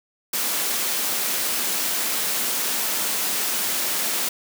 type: high-pass noise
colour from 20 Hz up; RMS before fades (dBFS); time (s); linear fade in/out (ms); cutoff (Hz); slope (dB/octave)
white; -24; 0.33-4.29; 5; 170; 48
effects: none